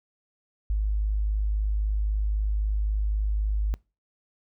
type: tone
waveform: sine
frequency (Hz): 51.9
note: G#1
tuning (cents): 0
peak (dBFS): -22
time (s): 0.7-3.74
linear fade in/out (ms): 0
effects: noise-tail reverb RT60 0.3 s tail -25 dB re dry